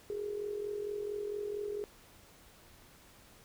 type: tone with amplitude modulation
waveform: sine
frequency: 413.3 Hz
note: G#4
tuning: 8 cents flat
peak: -32 dBFS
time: 0.1-1.84 s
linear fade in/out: 0 ms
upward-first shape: sine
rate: 44.4 Hz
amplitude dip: 65%
effects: pink hiss -59 dBFS RMS until 3.44 s